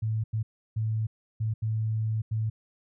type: tone bursts at uneven times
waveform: sine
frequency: 110 Hz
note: A2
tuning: in tune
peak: -25 dBFS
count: 6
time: 0.02-0.24 / 0.33-0.43 / 0.76-1.07 / 1.4-1.54 / 1.62-2.22 / 2.31-2.5 s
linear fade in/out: 10 ms
effects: none